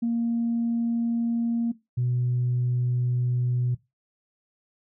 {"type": "tone pair in turn", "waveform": "sine", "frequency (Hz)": [233.1, 123.48], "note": ["A#3", "B2"], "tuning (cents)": [0, 0], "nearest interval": "major seventh", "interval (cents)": 1100, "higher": "first", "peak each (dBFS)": [-21, -21], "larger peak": "neither", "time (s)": [[0.02, 1.72], [1.97, 3.75]], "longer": "second", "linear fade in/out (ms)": 10, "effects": ["noise-tail reverb RT60 0.2 s tail -17 dB re dry", "tanh soft clip ceiling -18 dBFS"]}